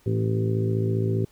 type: harmonic tone with a mistuned harmonic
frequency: 55 Hz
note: A1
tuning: in tune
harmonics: 2 / 3 / 4 / 5 / 6 / 7 / 8 / 9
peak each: -23 / -30 / -34 / -34 / -39 / -28 / -41 / -39 dBFS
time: 0.06-1.25 s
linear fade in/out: 5 ms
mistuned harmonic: 4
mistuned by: +33 cents
effects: pink hiss -59 dBFS RMS until 1.31 s